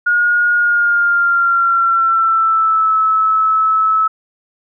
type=tone with pitch glide; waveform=sine; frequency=1435 to 1300.8 Hz; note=F6 to E6; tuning=+47 to -23 cents; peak=-10 dBFS; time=0.06-4.08 s; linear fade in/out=10 ms; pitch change=-170 cents; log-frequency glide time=0.54-2.96 s; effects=none